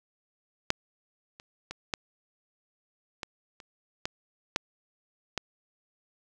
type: clicks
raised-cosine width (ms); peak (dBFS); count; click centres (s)
0.2; -6 / -29 / -20 / -11 / -17 / -29 / -13 / -8 / -12; 9; 0.704 / 1.399 / 1.71 / 1.938 / 3.232 / 3.602 / 4.055 / 4.561 / 5.377
effects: none